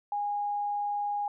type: tone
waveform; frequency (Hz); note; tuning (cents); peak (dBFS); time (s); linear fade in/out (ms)
sine; 821; G#5; -20; -28; 0.12-1.28; 2
effects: none